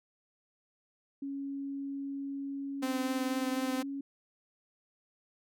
sine tone, 277.2 Hz, C#4, in tune, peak -35 dBFS, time 1.22-4.01 s, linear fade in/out 5 ms
sawtooth tone with vibrato, 258.2 Hz, C4, 23 cents flat, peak -28 dBFS, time 2.82-3.83 s, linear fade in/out 10 ms, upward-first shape sine, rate 4.1 Hz, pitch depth 9 cents each way
effects none

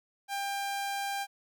sawtooth tone, 796 Hz, G5, 26 cents sharp, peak -28 dBFS, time 0.28-1.27 s, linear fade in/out 50 ms, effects none

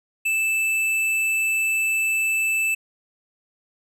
triangle tone with hard clipping, 2637 Hz, E7, in tune, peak -21 dBFS, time 0.25-2.75 s, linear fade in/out 10 ms, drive 14 dB, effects none

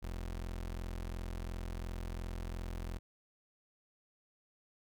30% pulse tone, 42.84 Hz, F1, 33 cents flat, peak -36 dBFS, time 0.02-2.99 s, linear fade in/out 20 ms, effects none

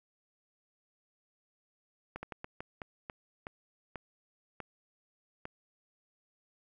slowing click train, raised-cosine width 0.5 ms, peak -25 dBFS, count 11, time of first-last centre 2.16-5.454 s, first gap 70 ms, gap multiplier 1.32, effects 11-bit

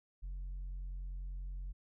triangle tone with tanh clipping, 45.22 Hz, F#1, 39 cents flat, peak -40 dBFS, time 0.22-1.73 s, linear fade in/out 20 ms, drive 7 dB, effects none

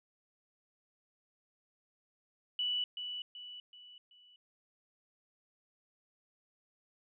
sine tone with echo, 2960 Hz, F#7, in tune, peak -31 dBFS, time 2.59-2.84 s, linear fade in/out 2 ms, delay 380 ms, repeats 4, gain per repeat -7 dB, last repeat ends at 4.36 s, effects none

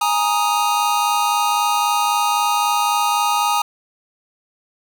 square chord, Ab suspended second, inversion none, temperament just, 830.6 / 934.4 / 1245.9 Hz, Ab5 / Bb5 / Eb6, 0 / +4 / +2 cents, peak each -21 dBFS, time 0.01-3.62 s, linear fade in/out 5 ms, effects none

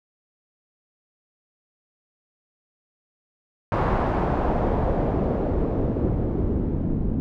pink noise with low-pass filter sweep, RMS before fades -23 dBFS, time 3.72-7.2 s, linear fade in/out 0 ms, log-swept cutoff 1100 to 250 Hz, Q 1.3, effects none

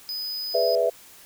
square tone, 5000 Hz, D#8, 8 cents sharp, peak -29 dBFS, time 0.09-0.75 s, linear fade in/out 0 ms
sine chord, E dominant seventh, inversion first, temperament equal, 415.3 / 493.9 / 587.3 / 659.3 Hz, G#4 / B4 / D5 / E5, 0 / 0 / 0 / 0 cents, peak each -28 / -23 / -28 / -22 dBFS, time 0.54-0.9 s, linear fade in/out 10 ms
effects white hiss -49 dBFS RMS until 1.25 s

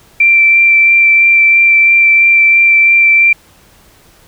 sine tone with vibrato, 2349 Hz, D7, in tune, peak -4 dBFS, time 0.2-3.33 s, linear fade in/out 5 ms, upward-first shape sine, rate 3 Hz, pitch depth 10 cents each way, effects pink hiss -45 dBFS RMS until 4.27 s

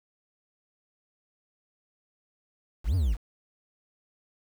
triangle exponential two-way sweep, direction up then down, 38.87 to 98 to 44.27 Hz, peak -20 dBFS, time 2.84-3.17 s, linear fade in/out 50 ms, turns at 2.95 s, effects 8-bit

